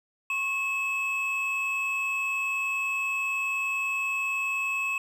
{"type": "tone pair together", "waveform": "triangle", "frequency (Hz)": [1089, 2590], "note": ["C#6", "E7"], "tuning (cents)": [-31, -31], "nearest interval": "octave + minor third", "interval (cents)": 1500, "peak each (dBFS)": [-33, -25], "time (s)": [0.3, 4.98], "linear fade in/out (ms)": 2, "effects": []}